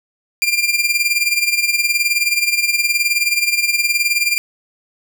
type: tone with tremolo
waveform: sawtooth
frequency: 2389 Hz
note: D7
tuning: 29 cents sharp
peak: -8 dBFS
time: 0.42-4.38 s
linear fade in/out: 0 ms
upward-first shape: sine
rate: 19 Hz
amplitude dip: 70%
effects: none